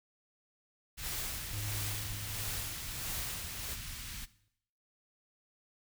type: band-stop noise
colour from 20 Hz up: pink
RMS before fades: -43 dBFS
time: 0.97-4.26 s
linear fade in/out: 20 ms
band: 130 to 1900 Hz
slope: 12 dB/octave
type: noise with tremolo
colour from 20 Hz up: white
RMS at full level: -39 dBFS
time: 1-3.77 s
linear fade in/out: 50 ms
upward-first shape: sine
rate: 1.5 Hz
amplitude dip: 60%
type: tone with exponential decay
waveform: triangle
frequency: 103.83 Hz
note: G#2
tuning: in tune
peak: -34 dBFS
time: 1.53-4.48 s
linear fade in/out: 0 ms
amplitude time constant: 640 ms
effects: noise-tail reverb RT60 0.7 s tail -18 dB re dry